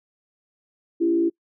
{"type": "tone with frequency modulation", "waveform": "sine", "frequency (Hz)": 335.6, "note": "E4", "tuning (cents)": 31, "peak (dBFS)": -17, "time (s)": [1, 1.3], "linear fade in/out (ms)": 20, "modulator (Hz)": 58.3, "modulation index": 0.56, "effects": ["noise-tail reverb RT60 0.1 s tail -25 dB re dry"]}